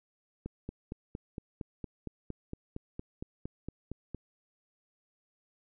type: click train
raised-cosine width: 3 ms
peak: -25 dBFS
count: 17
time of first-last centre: 0.46-4.147 s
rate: 4.34 Hz
effects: none